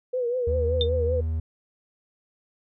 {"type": "tone with vibrato", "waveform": "sine", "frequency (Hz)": 490, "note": "B4", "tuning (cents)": -14, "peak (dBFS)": -23, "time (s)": [0.13, 1.21], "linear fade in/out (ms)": 10, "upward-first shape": "triangle", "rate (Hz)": 5.2, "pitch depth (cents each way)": 92}
{"type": "tone with pitch glide", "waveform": "triangle", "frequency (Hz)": [77.7, 80.02], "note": ["D#2", "D#2"], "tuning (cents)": [-2, 49], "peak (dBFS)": -22, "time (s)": [0.47, 1.4], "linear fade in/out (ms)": 5, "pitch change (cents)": 51, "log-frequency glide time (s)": [0.6, 0.68]}
{"type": "tone with exponential decay", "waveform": "sine", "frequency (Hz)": 3600, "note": "A7", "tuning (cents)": 39, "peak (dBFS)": -18, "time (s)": [0.81, 0.89], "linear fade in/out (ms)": 1, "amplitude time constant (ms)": 16}
{"effects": []}